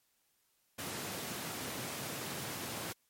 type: high-pass noise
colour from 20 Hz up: pink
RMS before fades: -41 dBFS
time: 0.78-2.93 s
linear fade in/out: 10 ms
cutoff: 110 Hz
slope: 24 dB/octave
effects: white hiss -75 dBFS RMS until 3.09 s + MP3 64 kbps